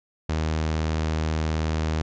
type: tone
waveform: sawtooth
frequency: 78.7 Hz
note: D#2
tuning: 20 cents sharp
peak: -19 dBFS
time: 0.29-2.02 s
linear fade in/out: 5 ms
effects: resampled to 16000 Hz